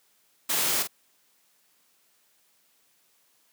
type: noise with echo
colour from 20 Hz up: white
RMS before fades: -26 dBFS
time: 0.49-0.83 s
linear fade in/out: 10 ms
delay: 45 ms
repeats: 1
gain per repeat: -8 dB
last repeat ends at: 0.875 s
effects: white hiss -66 dBFS RMS until 3.52 s + high-pass 150 Hz 12 dB/octave